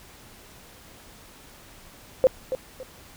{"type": "tone with echo", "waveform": "sine", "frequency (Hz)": 519, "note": "C5", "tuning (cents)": -14, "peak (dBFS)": -12, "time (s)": [2.24, 2.27], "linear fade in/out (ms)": 0, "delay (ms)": 280, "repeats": 2, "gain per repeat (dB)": -11, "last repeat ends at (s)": 2.83, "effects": ["pink hiss -49 dBFS RMS until 3.16 s"]}